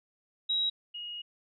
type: tone pair in turn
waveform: sine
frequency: 3842 / 2878 Hz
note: B7 / F#7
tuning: -48 / -49 cents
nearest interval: perfect fourth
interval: 501 cents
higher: first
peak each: -26 / -37 dBFS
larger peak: first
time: 0.49-0.7 / 0.94-1.22 s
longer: second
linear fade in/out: 10 ms
effects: none